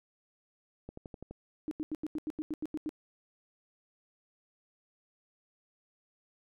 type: click train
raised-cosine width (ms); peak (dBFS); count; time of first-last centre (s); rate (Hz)
2; -30; 6; 0.89-1.31; 11.9
type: tone bursts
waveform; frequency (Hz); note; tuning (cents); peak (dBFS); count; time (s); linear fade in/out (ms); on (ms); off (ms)
sine; 307.4; D#4; -21; -32; 11; 1.68-2.892; 0; 32; 86
effects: none